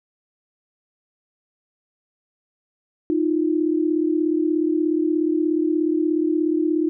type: tone pair together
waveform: sine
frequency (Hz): 311.1 / 347.9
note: D#4 / F4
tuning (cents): 0 / -7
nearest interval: major second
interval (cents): 193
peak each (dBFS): -19 / -22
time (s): 3.1-6.89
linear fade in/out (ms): 0
effects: none